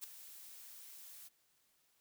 blue noise with ADSR envelope, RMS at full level -42 dBFS, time 0.01-1.29 s, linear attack 29 ms, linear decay 5 ms, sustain -12 dB, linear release 20 ms, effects white hiss -75 dBFS RMS until 2 s

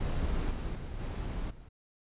brown noise with level steps, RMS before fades -31 / -35 / -39 / -35 / -50 dBFS, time 0-1.69 s, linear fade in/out 10 ms, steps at 0.5 / 0.75 / 0.99 / 1.5 s, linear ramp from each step 10 ms, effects resampled to 8000 Hz

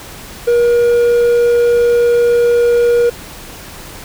triangle tone, 476.6 Hz, A#4, 38 cents sharp, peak -6 dBFS, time 0.47-3.1 s, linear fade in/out 10 ms, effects pink hiss -32 dBFS RMS until 4.04 s

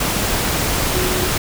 sine tone in noise, 365.3 Hz, F#4, 22 cents flat, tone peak -22 dBFS, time 0.95-1.27 s, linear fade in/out 5 ms, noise pink, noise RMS -19 dBFS, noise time 0-1.38 s, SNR -6 dB, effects none

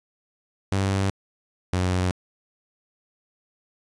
sawtooth tone pair in turn, 97.3 / 91.39 Hz, G2 / F#2, -12 / -21 cents, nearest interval minor second, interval 109 cents, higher first, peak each -17 dBFS, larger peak neither, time 0.72-1.1 / 1.73-2.11 s, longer neither, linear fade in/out 0 ms, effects resampled to 22050 Hz + 9-bit

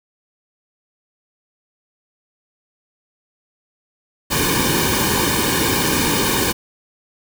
pink noise with comb filter, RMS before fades -18 dBFS, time 4.3-6.53 s, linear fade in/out 20 ms, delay 1.5 ms, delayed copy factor -0.9, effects none

